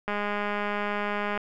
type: click train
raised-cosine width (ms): 0.5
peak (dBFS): -15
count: 268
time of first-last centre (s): 0.08-1.376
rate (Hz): 206
effects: none